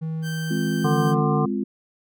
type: tone with pitch glide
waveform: triangle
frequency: 160 to 164.4 Hz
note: D#3 to E3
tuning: +49 to -4 cents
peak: -23 dBFS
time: 0.01-1.21 s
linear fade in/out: 20 ms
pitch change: +47 cents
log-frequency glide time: 0.71-1.04 s
type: tone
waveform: sawtooth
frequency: 1559 Hz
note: G6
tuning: 10 cents flat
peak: -29 dBFS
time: 0.22-1.15 s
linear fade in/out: 50 ms
type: chord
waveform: sine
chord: F minor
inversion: first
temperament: equal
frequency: 207.7 / 261.6 / 349.2 Hz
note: Ab3 / C4 / F4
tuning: 0 / 0 / 0 cents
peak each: -25 / -27 / -29 dBFS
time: 0.5-1.64 s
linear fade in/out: 10 ms
type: harmonic tone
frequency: 149.5 Hz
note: D3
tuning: 31 cents sharp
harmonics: 1 / 3 / 5 / 7 / 8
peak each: -21 / -26 / -28 / -29 / -30 dBFS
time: 0.84-1.46 s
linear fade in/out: 10 ms
effects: none